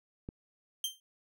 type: click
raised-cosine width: 3 ms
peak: -27 dBFS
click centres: 0.289 s
type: tone with exponential decay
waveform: sawtooth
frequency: 3146 Hz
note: G7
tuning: 6 cents sharp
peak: -25 dBFS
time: 0.84-1 s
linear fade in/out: 2 ms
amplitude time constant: 33 ms
effects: none